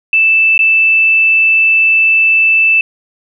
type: tone with dropouts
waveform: sine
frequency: 2642 Hz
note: E7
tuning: 3 cents sharp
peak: -6 dBFS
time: 0.13-2.81 s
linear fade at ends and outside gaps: 2 ms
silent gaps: 0.578-0.591 s
effects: none